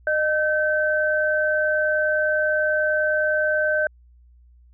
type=tone pair together; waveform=sine; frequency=611.5 / 1541 Hz; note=D#5 / G6; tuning=-30 / -30 cents; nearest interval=octave + major third; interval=1600 cents; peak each=-21 dBFS; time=0.07-3.87 s; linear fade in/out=2 ms; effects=added 60 Hz sine -49 dBFS peak until 4.73 s